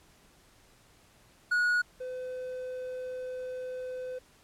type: tone pair in turn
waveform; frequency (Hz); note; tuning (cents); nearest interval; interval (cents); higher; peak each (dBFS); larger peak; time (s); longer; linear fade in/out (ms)
triangle; 1455 / 507.8; F#6 / B4; -29 / +48; octave + tritone; 1823; first; -22 / -33; first; 1.51-1.82 / 2-4.19; second; 10
effects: pink hiss -61 dBFS RMS until 4.43 s + low-pass 12000 Hz 12 dB/octave